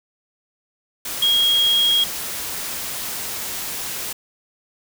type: tone in noise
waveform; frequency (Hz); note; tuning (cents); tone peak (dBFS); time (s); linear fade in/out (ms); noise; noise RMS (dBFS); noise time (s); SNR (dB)
sine; 3273; G#7; -26; -14; 1.22-2.04; 5; white; -28; 1.05-4.13; +11
effects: none